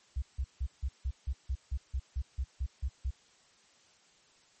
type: tone bursts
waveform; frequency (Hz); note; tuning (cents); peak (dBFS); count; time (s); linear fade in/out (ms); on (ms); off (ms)
sine; 65.41; C2; 0; -29; 14; 0.16-3.108; 10; 62; 160
effects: white hiss -64 dBFS RMS until 4.6 s + MP3 32 kbps